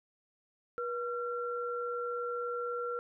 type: tone pair together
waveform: sine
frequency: 482.4 / 1366 Hz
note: B4 / F6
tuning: -41 / -39 cents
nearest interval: octave + tritone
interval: 1802 cents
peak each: -35 / -37 dBFS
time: 0.78-2.99 s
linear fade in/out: 0 ms
effects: none